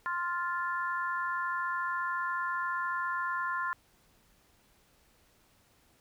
harmonic tone, 349.2 Hz, F4, in tune, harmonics 3 / 4 / 5, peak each -33 / -35 / -37 dBFS, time 0.06-3.73 s, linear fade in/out 0 ms, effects pink hiss -66 dBFS RMS until 6 s

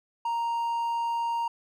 triangle tone, 932 Hz, A#5, 1 cent flat, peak -24 dBFS, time 0.25-1.48 s, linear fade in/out 5 ms, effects none

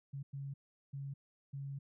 sine tone bursts at uneven times, 138.59 Hz, C#3, in tune, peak -40 dBFS, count 4, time 0.13-0.23 / 0.33-0.54 / 0.93-1.14 / 1.53-1.79 s, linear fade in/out 10 ms, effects none

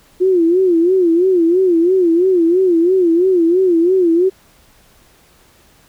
sine tone with vibrato, 353.5 Hz, F4, 21 cents sharp, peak -9 dBFS, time 0.2-4.3 s, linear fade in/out 20 ms, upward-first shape sine, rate 3 Hz, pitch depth 130 cents each way, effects pink hiss -50 dBFS RMS until 5.88 s

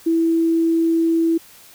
sine tone, 329.6 Hz, E4, in tune, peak -14 dBFS, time 0.06-1.38 s, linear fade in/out 10 ms, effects white hiss -46 dBFS RMS until 1.74 s

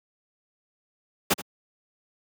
pink noise with echo, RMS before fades -20 dBFS, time 1.3-1.34 s, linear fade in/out 10 ms, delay 79 ms, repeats 1, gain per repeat -15 dB, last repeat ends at 1.419 s, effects high-pass 150 Hz 12 dB/octave

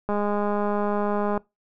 click train, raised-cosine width 1 ms, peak -13 dBFS, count 266, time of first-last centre 0.09-1.376 s, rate 206 Hz, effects noise-tail reverb RT60 0.2 s tail -22 dB re dry

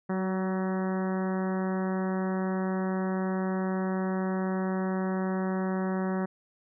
harmonic tone with a mistuned harmonic, 188.5 Hz, F#3, 32 cents sharp, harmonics 1 / 2 / 3 / 4 / 5 / 6 / 7 / 8 / 9 / 10, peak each -28 / -34 / -38 / -40 / -42 / -44 / -45 / -46 / -47 / -48 dBFS, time 0.09-6.26 s, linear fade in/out 10 ms, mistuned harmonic 2, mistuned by -18 cents, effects none

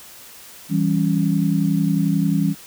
sine chord, C# diminished, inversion first, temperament equal, 164.81 / 196 / 277.2 Hz, E3 / G3 / C#4, 0 / 0 / 0 cents, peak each -19 / -20 / -22 dBFS, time 0.69-2.55 s, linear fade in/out 50 ms, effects white hiss -42 dBFS RMS until 2.66 s

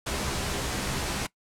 pink noise with comb filter, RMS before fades -30 dBFS, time 0.06-1.27 s, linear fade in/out 10 ms, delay 15 ms, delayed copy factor +0.55, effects noise-tail reverb RT60 0.1 s tail -20 dB re dry + low-pass 10000 Hz 12 dB/octave

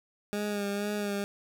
20% pulse tone with vibrato, 204.6 Hz, G#3, 26 cents flat, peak -25 dBFS, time 0.33-1.24 s, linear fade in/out 0 ms, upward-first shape sine, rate 2.1 Hz, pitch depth 32 cents each way, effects none

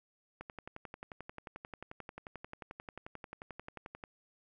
click train, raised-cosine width 0.5 ms, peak -29 dBFS, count 42, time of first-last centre 0.41-4.038 s, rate 11.3 Hz, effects none

